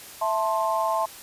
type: chord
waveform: sine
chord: A minor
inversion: second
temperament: just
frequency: 660 / 880 / 1056 Hz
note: E5 / A5 / C6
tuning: +2 / 0 / +16 cents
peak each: -26 dBFS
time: 0.21-1.06 s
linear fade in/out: 10 ms
effects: white hiss -43 dBFS RMS until 1.22 s + resampled to 32000 Hz